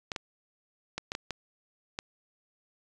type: clicks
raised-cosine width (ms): 0.2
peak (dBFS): -16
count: 7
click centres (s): 0.118 / 0.162 / 0.98 / 1.119 / 1.151 / 1.307 / 1.989
effects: resampled to 22050 Hz